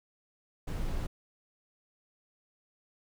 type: noise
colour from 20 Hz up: brown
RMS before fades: -33 dBFS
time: 0.67-1.07 s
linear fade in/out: 10 ms
effects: none